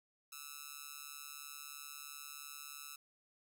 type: tone with amplitude modulation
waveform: 5% pulse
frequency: 1310 Hz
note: E6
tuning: 11 cents flat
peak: -32 dBFS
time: 0.32-2.96 s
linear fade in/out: 5 ms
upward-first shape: sine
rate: 143 Hz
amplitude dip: 90%
effects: none